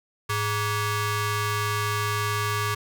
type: ring-modulated tone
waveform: sawtooth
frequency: 523 Hz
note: C5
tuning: 1 cent flat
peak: -17 dBFS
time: 0.29-2.75 s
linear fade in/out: 10 ms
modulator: 629 Hz
effects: none